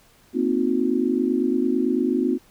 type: chord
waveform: sine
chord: C half-diminished seventh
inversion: third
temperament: equal with one note detuned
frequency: 233.1 / 261.6 / 311.1 / 360.5 Hz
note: Bb3 / C4 / Eb4 / Gb4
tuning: 0 / 0 / 0 / -45 cents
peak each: -26 / -22 / -26 / -24 dBFS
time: 0.33-2.39 s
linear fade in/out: 50 ms
effects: pink hiss -56 dBFS RMS until 2.5 s